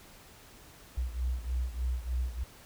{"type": "beating tone pair", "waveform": "sine", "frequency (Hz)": [61.1, 64.4], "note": ["B1", "C2"], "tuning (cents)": [-18, -27], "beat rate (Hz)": 3.3, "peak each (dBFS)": [-31, -34], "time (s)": [0.97, 2.44], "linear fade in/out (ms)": 10, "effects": ["tanh soft clip ceiling -22 dBFS", "pink hiss -54 dBFS RMS until 2.65 s"]}